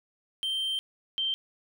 triangle / sine tone pair in turn, 3136 / 3136 Hz, G7 / G7, 0 / 0 cents, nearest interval unison, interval 0 cents, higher neither, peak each -26 / -26 dBFS, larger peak neither, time 0.43-0.79 / 1.18-1.34 s, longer first, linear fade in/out 0 ms, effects none

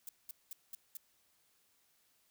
violet noise bursts, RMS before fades -45 dBFS, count 5, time 0.07-0.97 s, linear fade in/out 2 ms, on 20 ms, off 200 ms, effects white hiss -73 dBFS RMS until 2.3 s

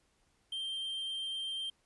triangle tone, 3156 Hz, G7, 11 cents sharp, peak -34 dBFS, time 0.52-1.7 s, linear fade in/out 5 ms, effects pink hiss -73 dBFS RMS until 1.85 s + resampled to 24000 Hz

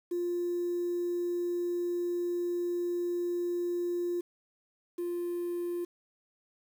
triangle tone pair in turn, 350 / 348.8 Hz, F4 / F4, +4 / -2 cents, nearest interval unison, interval 6 cents, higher first, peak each -25 / -28 dBFS, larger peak first, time 0.11-4.21 / 4.98-5.85 s, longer first, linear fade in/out 10 ms, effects tanh soft clip ceiling -27 dBFS + 9-bit

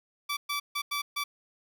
15% pulse tone bursts at uneven times, 1156 Hz, D6, 28 cents flat, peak -23 dBFS, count 5, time 0.29-0.37 / 0.49-0.6 / 0.75-0.82 / 0.91-1.02 / 1.16-1.24 s, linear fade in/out 10 ms, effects none

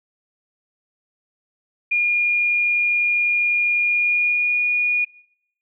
sine tone with pitch glide, 2424 to 2445 Hz, D#7 to D#7, -46 to -31 cents, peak -16 dBFS, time 1.91-5.05 s, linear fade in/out 10 ms, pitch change +15 cents, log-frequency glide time 3.83-4.62 s, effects noise-tail reverb RT60 0.8 s tail -22 dB re dry

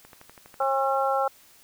click train, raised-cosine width 0.5 ms, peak -31 dBFS, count 8, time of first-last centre 0.05-0.624 s, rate 12.2 Hz
harmonic tone, 270.1 Hz, C#4, 45 cents flat, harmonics 2 / 3 / 4 / 5, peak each -26 / -25 / -32 / -28 dBFS, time 0.6-1.28 s, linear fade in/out 5 ms
effects white hiss -55 dBFS RMS until 1.63 s

